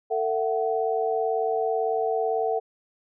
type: tone cluster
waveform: sine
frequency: 448.8 / 673 / 751 Hz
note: A4 / E5 / F#5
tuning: +34 / +36 / +26 cents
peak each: -25 / -29 / -27 dBFS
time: 0.1-2.6 s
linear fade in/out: 20 ms
effects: none